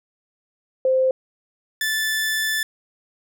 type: tone pair in turn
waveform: sine / sawtooth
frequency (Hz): 521 / 1752.4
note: C5 / A6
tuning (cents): -7 / -7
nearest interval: octave + major sixth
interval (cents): 2100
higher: second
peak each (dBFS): -15 / -17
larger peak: first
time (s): 0.85-1.11 / 1.81-2.63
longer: second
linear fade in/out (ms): 2
effects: none